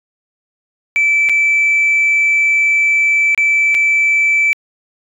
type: tone with dropouts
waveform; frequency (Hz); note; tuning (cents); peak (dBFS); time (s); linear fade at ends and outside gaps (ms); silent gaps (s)
sine; 2319; D7; -22; -8; 0.96-4.53; 0; 1.289-1.295 / 3.347-3.377 / 3.745-3.749
effects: tanh soft clip ceiling -7 dBFS